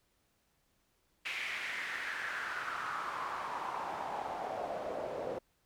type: noise with band-pass filter sweep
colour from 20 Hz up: pink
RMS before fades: -39 dBFS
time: 1.25-5.39 s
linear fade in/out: 10 ms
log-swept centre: 2400 to 510 Hz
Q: 3.9
effects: pink hiss -75 dBFS RMS until 5.65 s